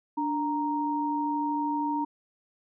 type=tone pair together; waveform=sine; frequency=293.6 / 932.1 Hz; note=D4 / A#5; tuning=0 / 0 cents; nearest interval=octave + minor sixth; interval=2000 cents; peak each=-29 / -28 dBFS; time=0.17-2.05 s; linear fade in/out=10 ms; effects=none